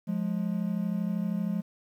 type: tone pair together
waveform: triangle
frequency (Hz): 176.81 / 209.6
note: F3 / G#3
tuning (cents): +22 / +16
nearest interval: minor third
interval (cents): 294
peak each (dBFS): -28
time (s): 0.07-1.62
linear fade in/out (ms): 20
effects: 10-bit